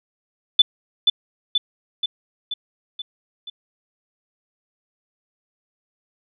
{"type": "tone with echo", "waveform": "sine", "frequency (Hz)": 3500, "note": "A7", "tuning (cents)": -10, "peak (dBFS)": -7, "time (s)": [0.59, 0.62], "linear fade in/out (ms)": 5, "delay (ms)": 480, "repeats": 6, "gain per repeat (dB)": -4, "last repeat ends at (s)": 3.5, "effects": []}